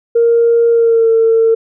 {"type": "tone with pitch glide", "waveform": "sine", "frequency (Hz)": [466.2, 452.1], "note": ["A#4", "A4"], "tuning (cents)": [0, 47], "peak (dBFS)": -6, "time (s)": [0.15, 1.55], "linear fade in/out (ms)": 10, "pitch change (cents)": -53, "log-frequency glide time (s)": [0.7, 1.1], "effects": ["tanh soft clip ceiling -2 dBFS"]}